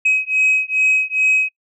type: beating tone pair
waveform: sine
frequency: 2538 / 2540.4 Hz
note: D#7 / D#7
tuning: +34 / +35 cents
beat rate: 2.4 Hz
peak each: -15 dBFS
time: 0.05-1.49 s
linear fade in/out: 10 ms
effects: noise-tail reverb RT60 0.1 s tail -25 dB re dry + tanh soft clip ceiling -9 dBFS